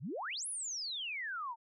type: exponential two-way sweep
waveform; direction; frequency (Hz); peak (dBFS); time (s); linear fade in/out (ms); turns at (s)
sine; up then down; 107.8 to 11080 to 884; -37; 0-1.56; 50; 0.47
effects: none